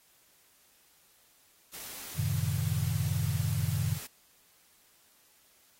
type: noise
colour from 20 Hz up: white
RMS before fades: -43 dBFS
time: 1.73-4.07 s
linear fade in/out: 10 ms
type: chord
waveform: sine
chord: F# diminished seventh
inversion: none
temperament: equal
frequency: 92.5 / 110 / 130.81 / 155.56 Hz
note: F#2 / A2 / C3 / Eb3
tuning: 0 / 0 / 0 / 0 cents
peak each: -33 dBFS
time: 2.15-3.99 s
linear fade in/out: 50 ms
effects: white hiss -64 dBFS RMS until 5.79 s + AAC 48 kbps